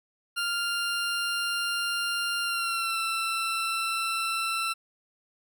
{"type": "tone with pitch glide", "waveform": "20% pulse", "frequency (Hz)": [1396.9, 1339.2], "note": ["F6", "E6"], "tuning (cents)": [0, 27], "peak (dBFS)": -22, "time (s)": [0.36, 4.74], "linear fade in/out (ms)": 20, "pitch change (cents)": -73, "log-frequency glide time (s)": [2.42, 2.99], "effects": []}